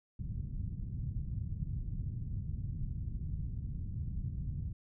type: low-pass noise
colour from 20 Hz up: white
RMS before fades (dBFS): -38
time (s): 0.19-4.73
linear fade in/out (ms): 5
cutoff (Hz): 140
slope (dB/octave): 24
effects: none